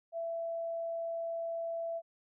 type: tone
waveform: sine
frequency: 667 Hz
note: E5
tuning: 20 cents sharp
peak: -34 dBFS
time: 0.12-2.02 s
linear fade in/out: 50 ms
effects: none